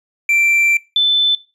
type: tone pair in turn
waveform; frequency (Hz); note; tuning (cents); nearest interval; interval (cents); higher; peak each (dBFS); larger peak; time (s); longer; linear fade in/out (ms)
triangle / sine; 2349 / 3520; D7 / A7; 0 / 0; perfect fifth; 700; second; -10; neither; 0.29-0.77 / 0.96-1.35; first; 2
effects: noise-tail reverb RT60 0.3 s tail -21 dB re dry + resampled to 32000 Hz